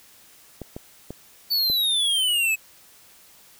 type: clicks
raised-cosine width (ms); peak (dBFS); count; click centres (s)
2; -20; 4; 0.617 / 0.765 / 1.106 / 1.7
type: exponential sweep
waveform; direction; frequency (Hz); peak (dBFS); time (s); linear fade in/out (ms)
square; down; 4546 to 2551; -20; 1.5-2.56; 20
effects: white hiss -52 dBFS RMS until 3.59 s